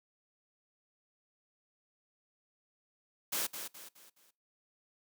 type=noise with echo; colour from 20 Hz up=white; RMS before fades=-34 dBFS; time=3.32-3.47 s; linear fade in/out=10 ms; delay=210 ms; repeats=4; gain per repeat=-8 dB; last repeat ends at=4.31 s; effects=noise-tail reverb RT60 0.3 s tail -23 dB re dry + high-pass 200 Hz 12 dB/octave